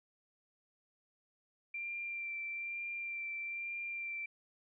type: tone with vibrato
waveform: sine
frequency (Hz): 2364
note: D7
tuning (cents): +11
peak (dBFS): -38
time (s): 1.74-4.26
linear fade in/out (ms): 5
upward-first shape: sine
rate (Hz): 1.1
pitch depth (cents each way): 16
effects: none